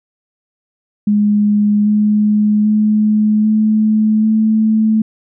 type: tone with pitch steps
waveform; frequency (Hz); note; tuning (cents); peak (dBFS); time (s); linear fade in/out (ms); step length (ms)
sine; 207.7 / 210.4 / 213 / 215.8 / 218.5; G#3 / G#3 / G#3 / A3 / A3; 0 / +23 / +44 / -33 / -12; -9; 1.07-5.02; 5; 790
effects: none